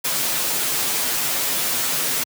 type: noise with comb filter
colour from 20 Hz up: white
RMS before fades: -22 dBFS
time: 0.04-2.24 s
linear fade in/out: 10 ms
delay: 10 ms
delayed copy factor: -0.7
effects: high-pass 100 Hz 12 dB/octave